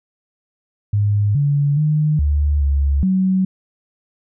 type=tone with pitch steps; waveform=sine; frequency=103 / 143.3 / 152.1 / 73.1 / 70.1 / 188.1 Hz; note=G#2 / D3 / D#3 / D2 / C#2 / F#3; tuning=-14 / -42 / -39 / -7 / +20 / +29 cents; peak=-13 dBFS; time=0.93-3.45 s; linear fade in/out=5 ms; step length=420 ms; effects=none